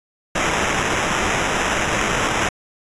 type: noise with sample-and-hold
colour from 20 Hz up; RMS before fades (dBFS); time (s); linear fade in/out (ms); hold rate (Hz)
white; -20; 0.35-2.49; 5; 4410
effects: resampled to 22050 Hz